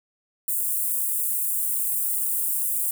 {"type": "high-pass noise", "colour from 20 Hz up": "white", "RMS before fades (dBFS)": -25, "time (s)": [0.48, 2.91], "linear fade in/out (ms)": 2, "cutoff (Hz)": 8300, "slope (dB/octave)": 48, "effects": []}